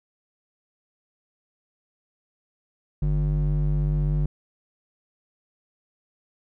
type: ring-modulated tone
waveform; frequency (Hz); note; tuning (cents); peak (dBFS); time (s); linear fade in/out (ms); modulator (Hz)
triangle; 99; G2; +18; -15; 3.02-4.26; 5; 50.8
effects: none